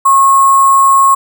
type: tone with sample-and-hold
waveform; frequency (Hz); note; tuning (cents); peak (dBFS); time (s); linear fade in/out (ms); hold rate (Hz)
sine; 1088; C#6; -33; -4; 0.05-1.15; 10; 8820
effects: none